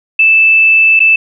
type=tone with dropouts; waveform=sine; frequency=2636 Hz; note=E7; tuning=1 cent flat; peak=-4 dBFS; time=0.19-1.16 s; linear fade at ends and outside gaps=5 ms; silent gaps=0.994-1.002 s; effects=none